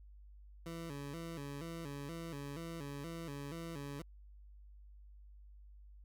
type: tone with vibrato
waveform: 20% pulse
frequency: 153.6 Hz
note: D#3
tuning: 22 cents flat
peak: -38 dBFS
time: 0.66-4.02 s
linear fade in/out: 2 ms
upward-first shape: square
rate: 2.1 Hz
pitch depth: 140 cents each way
effects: added 50 Hz sine -54 dBFS peak until 6.04 s